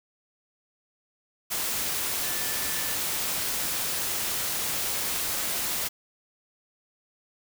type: tone in noise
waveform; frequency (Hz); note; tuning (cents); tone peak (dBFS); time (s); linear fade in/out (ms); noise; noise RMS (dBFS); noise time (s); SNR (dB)
sine; 1754; A6; -6; -40; 2.23-2.96; 20; white; -29; 1.5-5.89; -14
effects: none